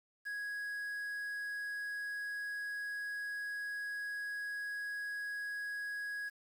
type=tone with quantisation; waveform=triangle; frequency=1661.2 Hz; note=G#6; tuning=in tune; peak=-36 dBFS; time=0.25-6.3 s; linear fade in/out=20 ms; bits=10; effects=none